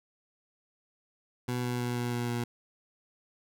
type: tone with pitch steps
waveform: 20% pulse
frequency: 123.47 / 122.69 / 121.91 / 121.14 / 120.37 / 119.61 Hz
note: B2 / B2 / B2 / B2 / B2 / A#2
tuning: 0 / -11 / -22 / -33 / -44 / +45 cents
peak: -25 dBFS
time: 1.48-2.44 s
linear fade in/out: 5 ms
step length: 160 ms
effects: none